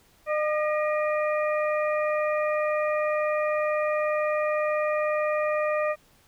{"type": "harmonic tone with a mistuned harmonic", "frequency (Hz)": 606, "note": "D#5", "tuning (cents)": -46, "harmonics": [1, 2, 3, 4], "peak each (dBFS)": [-24, -30, -34, -36], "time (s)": [0.26, 5.96], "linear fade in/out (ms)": 50, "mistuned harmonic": 3, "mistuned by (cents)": 68, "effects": ["pink hiss -60 dBFS RMS until 6.27 s"]}